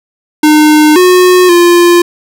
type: tone with pitch steps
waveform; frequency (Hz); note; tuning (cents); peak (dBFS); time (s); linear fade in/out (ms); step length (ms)
square; 304.4 / 363.8 / 347.8; D#4 / F#4 / F4; -38 / -29 / -7; -3; 0.43-2.02; 5; 530
effects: none